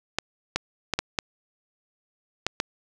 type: clicks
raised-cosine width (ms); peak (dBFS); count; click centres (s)
0.2; -6; 7; 0.186 / 0.56 / 0.937 / 0.99 / 1.188 / 2.466 / 2.601
effects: none